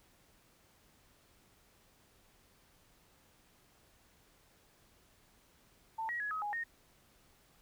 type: tone with pitch steps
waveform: sine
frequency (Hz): 892 / 1906 / 1682 / 1271 / 828 / 1850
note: A5 / A#6 / G#6 / D#6 / G#5 / A#6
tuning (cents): +23 / +38 / +22 / +36 / -5 / -14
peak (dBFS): -35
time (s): 5.98-6.64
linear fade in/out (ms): 10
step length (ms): 110
effects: pink hiss -67 dBFS RMS until 7.61 s